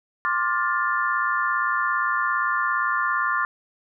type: chord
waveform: sine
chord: D minor seventh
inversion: third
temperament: just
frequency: 1057.2 / 1174.7 / 1409.6 / 1762 Hz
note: C6 / D6 / F6 / A6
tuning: +18 / 0 / +16 / +2 cents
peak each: -26 dBFS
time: 0.25-3.45 s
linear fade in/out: 0 ms
effects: none